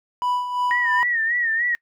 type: tone with tremolo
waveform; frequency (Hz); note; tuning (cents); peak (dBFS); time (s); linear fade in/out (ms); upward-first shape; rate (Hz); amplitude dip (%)
triangle; 987.8; B5; 0; -17; 0.22-1.03; 0; sine; 2.9; 60
type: tone with vibrato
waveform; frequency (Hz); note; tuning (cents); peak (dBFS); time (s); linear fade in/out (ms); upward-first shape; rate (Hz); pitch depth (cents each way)
sine; 1864.7; A#6; 0; -19; 0.71-1.75; 0; sine; 3.4; 83
effects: noise-tail reverb RT60 0.1 s tail -24 dB re dry